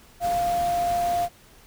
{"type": "tone in noise", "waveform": "sine", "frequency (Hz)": 698, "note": "F5", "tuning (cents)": -1, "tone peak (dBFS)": -21, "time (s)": [0.2, 1.29], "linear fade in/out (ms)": 50, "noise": "pink", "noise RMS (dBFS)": -36, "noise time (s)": [0.2, 1.29], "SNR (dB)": 12, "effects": ["pink hiss -53 dBFS RMS until 1.66 s"]}